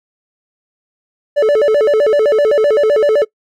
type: tone with vibrato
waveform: triangle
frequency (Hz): 503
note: B4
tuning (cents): +32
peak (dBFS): -6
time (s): 1.36-3.25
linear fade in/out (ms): 20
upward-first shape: square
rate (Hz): 7.8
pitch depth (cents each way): 250
effects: noise-tail reverb RT60 0.1 s tail -21 dB re dry